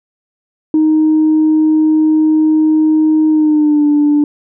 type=tone with pitch glide; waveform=sine; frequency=311.4 to 294.3 Hz; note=D#4 to D4; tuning=+2 to +4 cents; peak=-6 dBFS; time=0.74-4.24 s; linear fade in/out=2 ms; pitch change=-98 cents; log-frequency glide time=3.29-3.86 s; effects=tanh soft clip ceiling -4 dBFS